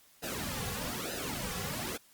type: noise with flanger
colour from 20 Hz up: pink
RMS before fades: -37 dBFS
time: 0.22-1.98 s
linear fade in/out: 20 ms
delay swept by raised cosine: 0.89 to 3.29 ms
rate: 1.1 Hz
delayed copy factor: -1
effects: white hiss -62 dBFS RMS until 2.13 s + Opus 48 kbps